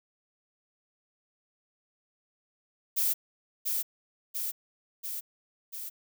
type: noise with echo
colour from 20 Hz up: violet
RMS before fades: -27 dBFS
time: 2.96-3.14 s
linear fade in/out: 20 ms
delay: 690 ms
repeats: 4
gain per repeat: -3 dB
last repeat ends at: 5.9 s
effects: none